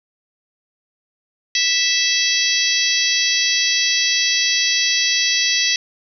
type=harmonic tone; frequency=657 Hz; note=E5; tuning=6 cents flat; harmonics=3 / 4 / 5 / 6 / 7 / 8 / 9; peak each=-23 / -23 / -23 / -23 / -23 / -23 / -23 dBFS; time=1.55-5.76 s; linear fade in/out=2 ms; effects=8-bit